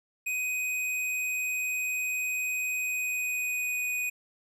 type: tone with pitch glide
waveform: square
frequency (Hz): 2504 to 2484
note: D#7 to D#7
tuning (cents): +10 to -3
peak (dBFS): -29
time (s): 0.26-4.1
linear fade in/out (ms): 10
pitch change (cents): -13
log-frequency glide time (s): 2.78-3.88
effects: 11-bit